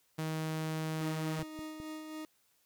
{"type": "tone", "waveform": "sawtooth", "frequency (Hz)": 158, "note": "D#3", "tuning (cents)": 27, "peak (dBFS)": -30, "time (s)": [0.18, 1.43], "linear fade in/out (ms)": 10}
{"type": "tone with tremolo", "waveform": "40% pulse", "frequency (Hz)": 311.1, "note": "D#4", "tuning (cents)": 0, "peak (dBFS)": -39, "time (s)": [1.01, 2.25], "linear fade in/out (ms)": 0, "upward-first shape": "sine", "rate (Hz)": 3.6, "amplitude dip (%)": 40}
{"type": "clicks", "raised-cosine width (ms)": 3, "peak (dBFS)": -34, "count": 4, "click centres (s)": [1.394, 1.429, 1.591, 1.801]}
{"effects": ["white hiss -72 dBFS RMS until 2.65 s"]}